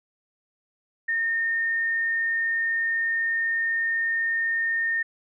sine tone, 1828 Hz, A#6, 34 cents flat, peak -22 dBFS, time 1.08-5.03 s, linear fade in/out 10 ms, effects none

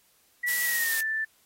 sine tone with pitch glide, 1947 to 1764.9 Hz, B6 to A6, -25 to +5 cents, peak -26 dBFS, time 0.43-1.25 s, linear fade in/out 10 ms, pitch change -170 cents, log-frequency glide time 0.64-1.03 s
blue noise, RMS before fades -29 dBFS, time 0.48-1.01 s, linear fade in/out 5 ms
effects white hiss -64 dBFS RMS until 1.45 s + AAC 48 kbps

